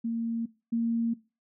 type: tone pair in turn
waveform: sine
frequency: 230 / 231 Hz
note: A#3 / A#3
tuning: -23 / -16 cents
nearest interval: unison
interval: 7 cents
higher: second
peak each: -27 / -24 dBFS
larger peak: second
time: 0.04-0.46 / 0.72-1.14 s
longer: neither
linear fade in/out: 10 ms
effects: noise-tail reverb RT60 0.3 s tail -20 dB re dry